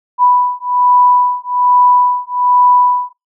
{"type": "beating tone pair", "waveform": "sine", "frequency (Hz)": [987.8, 989], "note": ["B5", "B5"], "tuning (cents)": [0, 2], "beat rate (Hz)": 1.2, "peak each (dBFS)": -11, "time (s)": [0.18, 3.13], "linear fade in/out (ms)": 50, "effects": ["noise-tail reverb RT60 0.2 s tail -26 dB re dry"]}